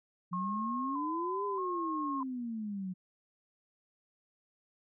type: exponential two-way sweep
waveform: sine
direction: up then down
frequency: 174.8 to 409.7 to 180.7 Hz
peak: -35 dBFS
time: 0.31-2.94 s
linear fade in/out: 20 ms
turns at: 1.45 s
type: tone with vibrato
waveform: sine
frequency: 1046.5 Hz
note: C6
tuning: in tune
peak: -34 dBFS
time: 0.33-2.23 s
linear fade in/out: 2 ms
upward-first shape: square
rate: 0.8 Hz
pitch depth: 53 cents each way
effects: none